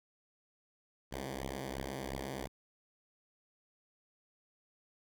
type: beating tone pair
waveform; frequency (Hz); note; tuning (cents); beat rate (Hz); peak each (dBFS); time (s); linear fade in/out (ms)
5% pulse; 65.41 / 68.31; C2 / C#2; 0 / -25; 2.9; -31 / -30; 1.11-2.48; 20
effects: none